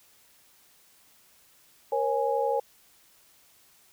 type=tone cluster; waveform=sine; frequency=471.5 / 543 / 830 Hz; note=A#4 / C#5 / G#5; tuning=+20 / -36 / -1 cents; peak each=-28 dBFS; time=1.92-2.6 s; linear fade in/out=5 ms; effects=white hiss -60 dBFS RMS until 3.92 s